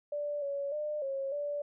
sine tone with pitch steps, 585 / 562 / 600 / 544 / 581 Hz, D5 / C#5 / D5 / C#5 / D5, -7 / +24 / +37 / -33 / -19 cents, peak -32 dBFS, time 0.12-1.62 s, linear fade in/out 5 ms, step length 300 ms, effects none

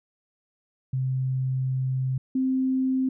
sine tone pair in turn, 130.6 / 261.2 Hz, C3 / C4, -3 / -3 cents, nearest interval octave, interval 1200 cents, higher second, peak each -23 / -21 dBFS, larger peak second, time 0.93-2.18 / 2.35-3.09 s, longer first, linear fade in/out 5 ms, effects none

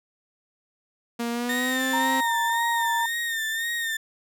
sawtooth tone with pitch glide, 235.2 to 262.5 Hz, A#3 to C4, +16 to +6 cents, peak -22 dBFS, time 1.19-2.21 s, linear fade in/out 10 ms, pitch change +190 cents, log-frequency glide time 1.31-1.84 s
35% pulse tone with vibrato, 1823 Hz, A#6, 39 cents flat, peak -24 dBFS, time 1.49-3.97 s, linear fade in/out 5 ms, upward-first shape sine, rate 1.9 Hz, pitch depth 54 cents each way
sine tone, 932.3 Hz, A#5, in tune, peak -23 dBFS, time 1.93-3.06 s, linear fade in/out 5 ms
effects none

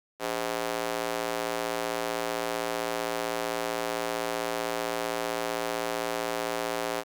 square tone with high-pass filter, 57.8 Hz, A#1, 14 cents flat, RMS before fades -31 dBFS, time 0.19-7.04 s, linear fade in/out 50 ms, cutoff 500 Hz, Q 1.3, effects 9-bit

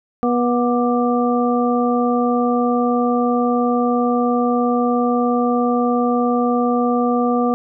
harmonic tone with a mistuned harmonic, 243.1 Hz, B3, 27 cents flat, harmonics 1 / 2 / 3 / 5, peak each -17 / -20 / -22 / -24 dBFS, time 0.23-7.54 s, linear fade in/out 0 ms, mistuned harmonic 5, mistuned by -51 cents, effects none

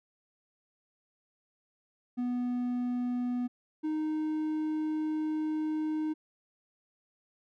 triangle tone pair in turn, 246 / 309.9 Hz, B3 / D#4, -7 / -7 cents, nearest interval major third, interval 400 cents, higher second, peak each -27 dBFS, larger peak neither, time 2.17-3.48 / 3.83-6.14 s, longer second, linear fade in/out 20 ms, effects none

